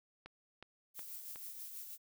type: click train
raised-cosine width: 0.3 ms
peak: -34 dBFS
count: 4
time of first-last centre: 0.26-1.359 s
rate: 2.73 Hz
type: noise with tremolo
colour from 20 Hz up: violet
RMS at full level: -46 dBFS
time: 0.94-1.98 s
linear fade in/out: 50 ms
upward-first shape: sine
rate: 6.2 Hz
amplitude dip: 40%
effects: none